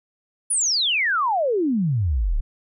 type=exponential sweep; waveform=sine; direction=down; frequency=10260 to 30.8 Hz; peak=-18 dBFS; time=0.5-2.41 s; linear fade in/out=10 ms; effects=none